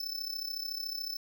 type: tone with amplitude modulation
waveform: square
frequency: 5274 Hz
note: E8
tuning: in tune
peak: -32 dBFS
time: 0-1.17 s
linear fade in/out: 5 ms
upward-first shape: sine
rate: 33.8 Hz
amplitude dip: 75%
effects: 11-bit